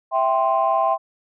sine chord, C major, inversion first, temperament equal, 659.3 / 784 / 1046.5 Hz, E5 / G5 / C6, 0 / 0 / 0 cents, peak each -20 dBFS, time 0.11-0.98 s, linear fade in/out 50 ms, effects tanh soft clip ceiling -8 dBFS

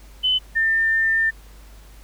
sine tone pair in turn, 3025 / 1798.7 Hz, F#7 / A6, +38 / +38 cents, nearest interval major sixth, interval 900 cents, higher first, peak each -16 dBFS, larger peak neither, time 0.23-0.39 / 0.55-1.31 s, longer second, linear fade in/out 20 ms, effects added 50 Hz sine -42 dBFS peak until 2.03 s + pink hiss -51 dBFS RMS until 2.03 s

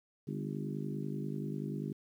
harmonic tone with a mistuned harmonic, 50.3 Hz, G1, 45 cents sharp, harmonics 3 / 4 / 5 / 6 / 7 / 8, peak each -39 / -41 / -43 / -45 / -46 / -47 dBFS, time 0.27-1.93 s, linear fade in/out 10 ms, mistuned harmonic 3, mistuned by -44 cents, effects 11-bit

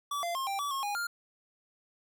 square tone with pitch steps, 1150 / 689 / 1068 / 787 / 1147 / 1084 / 820 / 1402 Hz, D6 / F5 / C6 / G5 / D6 / C#6 / G#5 / F6, -37 / -24 / +35 / +7 / -41 / -39 / -22 / +6 cents, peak -32 dBFS, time 0.11-1.07 s, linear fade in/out 5 ms, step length 120 ms, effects none

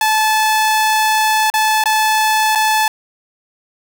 sawtooth tone with dropouts, 868 Hz, A5, 24 cents flat, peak -8 dBFS, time 0.01-2.88 s, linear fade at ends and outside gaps 2 ms, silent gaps 1.501-1.539 / 1.839-1.857 / 2.551-2.556 s, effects none

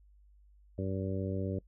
harmonic tone, 95.9 Hz, G2, 37 cents flat, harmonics 1 / 2 / 3 / 4 / 5 / 6, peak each -35 / -38 / -40 / -41 / -42 / -43 dBFS, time 0.78-1.59 s, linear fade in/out 5 ms, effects noise-tail reverb RT60 0.1 s tail -23 dB re dry + added 50 Hz sine -58 dBFS peak until 1.67 s

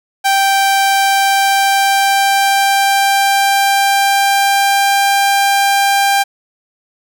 sawtooth tone with pitch glide, 784 to 794.5 Hz, G5 to G5, 0 to +23 cents, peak -6 dBFS, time 0.24-6.24 s, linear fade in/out 20 ms, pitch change +23 cents, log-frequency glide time 0.81-5.06 s, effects none

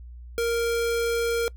square tone, 466.2 Hz, A#4, in tune, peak -23 dBFS, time 0.38-1.48 s, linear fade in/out 0 ms, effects noise-tail reverb RT60 0.1 s tail -23 dB re dry + added 60 Hz sine -39 dBFS peak until 1.56 s

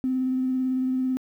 triangle tone with vibrato, 258.2 Hz, C4, 23 cents flat, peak -18 dBFS, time 0.04-1.17 s, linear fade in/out 0 ms, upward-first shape sine, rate 18 Hz, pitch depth 17 cents each way, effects tanh soft clip ceiling -20 dBFS + 10-bit

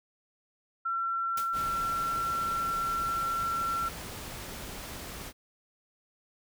sine tone, 1355 Hz, E6, 47 cents sharp, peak -28 dBFS, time 0.85-3.89 s, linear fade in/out 10 ms
white noise with exponential decay, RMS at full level -35 dBFS, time 1.37-1.57 s, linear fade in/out 5 ms, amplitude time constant 43 ms
pink noise, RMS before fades -41 dBFS, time 1.52-5.33 s, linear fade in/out 50 ms
effects none

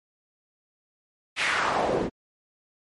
pink noise with band-pass filter sweep, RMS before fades -25 dBFS, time 1.36-2.1 s, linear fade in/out 50 ms, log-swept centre 2800 to 280 Hz, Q 1.8, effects MP3 48 kbps

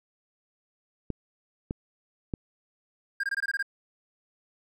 clicks, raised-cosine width 3 ms, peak -17 dBFS, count 3, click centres 1.103 / 1.709 / 2.338 s
triangle tone bursts, 1608 Hz, G6, 44 cents sharp, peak -24 dBFS, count 8, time 3.2-3.627 s, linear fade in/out 5 ms, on 35 ms, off 21 ms
effects none

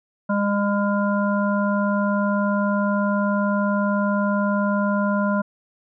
harmonic tone with a mistuned harmonic, 203.1 Hz, G#3, 38 cents flat, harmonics 1 / 3 / 5 / 7, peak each -20 / -25 / -27 / -28 dBFS, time 0.29-5.42 s, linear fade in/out 10 ms, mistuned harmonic 7, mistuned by -17 cents, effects none

